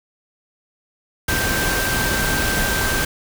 sine tone in noise, 1568 Hz, G6, in tune, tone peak -23 dBFS, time 1.28-3.05 s, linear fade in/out 5 ms, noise pink, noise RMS -21 dBFS, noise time 1.28-3.05 s, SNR -5 dB, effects none

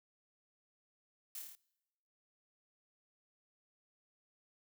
blue noise with echo, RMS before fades -45 dBFS, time 1.35-1.39 s, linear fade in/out 2 ms, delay 27 ms, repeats 6, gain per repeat -2 dB, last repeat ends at 1.552 s, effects noise-tail reverb RT60 1.0 s tail -25 dB re dry

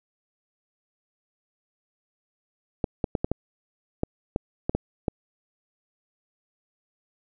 clicks, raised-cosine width 2 ms, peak -10 dBFS, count 10, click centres 2.842 / 3.042 / 3.152 / 3.245 / 3.316 / 4.034 / 4.361 / 4.695 / 4.75 / 5.082 s, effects none

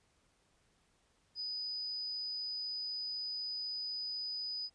sine tone, 4978 Hz, D#8, in tune, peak -37 dBFS, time 1.35-4.7 s, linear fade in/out 50 ms, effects pink hiss -73 dBFS RMS until 4.74 s + resampled to 22050 Hz

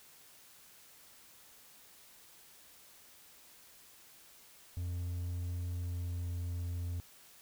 triangle tone with pitch glide, 88 to 87.14 Hz, F2 to F2, +14 to -3 cents, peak -33 dBFS, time 4.77-7 s, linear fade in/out 0 ms, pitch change -17 cents, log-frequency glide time 5.78-6.22 s, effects white hiss -59 dBFS RMS until 7.41 s

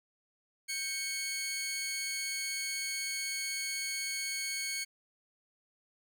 15% pulse tone pair together, 1579 / 2212 Hz, G6 / C#7, +12 / -4 cents, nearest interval tritone, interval 584 cents, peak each -39 / -28 dBFS, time 0.68-4.85 s, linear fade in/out 20 ms, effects none

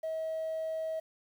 triangle tone, 640 Hz, D#5, 49 cents sharp, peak -29 dBFS, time 0.03-1 s, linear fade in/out 10 ms, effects tanh soft clip ceiling -29 dBFS + 10-bit

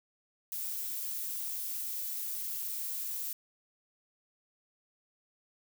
violet noise, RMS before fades -37 dBFS, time 0.52-3.33 s, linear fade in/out 2 ms, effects none

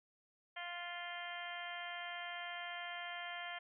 harmonic tone, 349.2 Hz, F4, in tune, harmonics 2 / 3 / 4 / 5 / 6 / 7 / 8 / 9, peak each -48 / -53 / -52 / -49 / -49 / -56 / -57 / -51 dBFS, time 0.56-3.59 s, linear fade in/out 10 ms, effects none

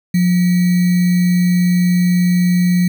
sine tone with sample-and-hold, 178.3 Hz, F3, 36 cents sharp, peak -10 dBFS, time 0.14-2.88 s, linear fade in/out 5 ms, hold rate 2100 Hz, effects none

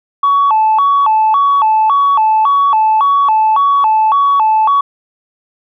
sine tone with vibrato, 990 Hz, B5, 4 cents sharp, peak -6 dBFS, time 0.23-4.81 s, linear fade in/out 5 ms, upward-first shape square, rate 1.8 Hz, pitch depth 220 cents each way, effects tanh soft clip ceiling -4 dBFS

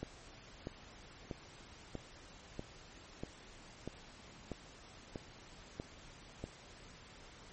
click train, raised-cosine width 2 ms, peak -27 dBFS, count 11, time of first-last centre 0.03-6.44 s, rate 1.56 Hz, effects pink hiss -56 dBFS RMS until 7.52 s + MP3 32 kbps

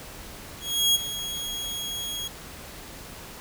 sawtooth tone with ADSR envelope, 3301 Hz, G#7, 11 cents flat, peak -14 dBFS, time 0.6-2.28 s, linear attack 350 ms, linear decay 19 ms, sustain -13 dB, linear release 7 ms, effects pink hiss -42 dBFS RMS until 3.4 s

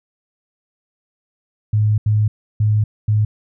sine tone bursts at uneven times, 106.5 Hz, G#2, 44 cents sharp, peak -12 dBFS, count 4, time 1.73-1.98 / 2.06-2.28 / 2.6-2.84 / 3.08-3.25 s, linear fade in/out 5 ms, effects none

